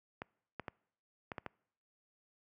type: clicks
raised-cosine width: 0.5 ms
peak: -25 dBFS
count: 6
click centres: 0.219 / 0.597 / 0.682 / 1.318 / 1.382 / 1.463 s
effects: noise-tail reverb RT60 0.7 s tail -26 dB re dry + high-pass 80 Hz 12 dB/octave